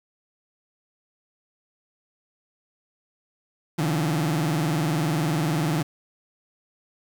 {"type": "tone with vibrato", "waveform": "30% pulse", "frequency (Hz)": 155.9, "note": "D#3", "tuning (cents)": 4, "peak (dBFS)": -19, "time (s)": [3.78, 5.83], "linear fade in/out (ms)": 10, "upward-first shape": "sine", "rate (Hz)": 20, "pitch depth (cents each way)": 200, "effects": ["8-bit"]}